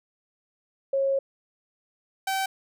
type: tone pair in turn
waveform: sine / sawtooth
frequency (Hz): 545 / 770.7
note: C#5 / G5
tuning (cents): -29 / -30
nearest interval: tritone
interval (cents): 599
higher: second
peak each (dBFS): -21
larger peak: neither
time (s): 0.93-1.19 / 2.27-2.46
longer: first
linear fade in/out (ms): 5
effects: none